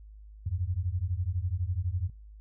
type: beating tone pair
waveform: sine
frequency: 84.3 / 96.3 Hz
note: E2 / G2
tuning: +39 / -30 cents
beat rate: 12 Hz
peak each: -31 dBFS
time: 0.46-2.1 s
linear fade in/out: 5 ms
effects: noise-tail reverb RT60 0.3 s tail -23 dB re dry + added 52 Hz sine -46 dBFS peak until 2.4 s